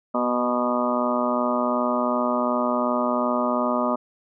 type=harmonic tone with a mistuned harmonic; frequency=122.7 Hz; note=B2; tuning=11 cents flat; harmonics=2 / 3 / 4 / 5 / 6 / 7 / 8 / 9 / 10; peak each=-25 / -33 / -34 / -25 / -36 / -33 / -30 / -31 / -28 dBFS; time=0.14-3.96 s; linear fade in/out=10 ms; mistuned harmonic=3; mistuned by=+22 cents; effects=none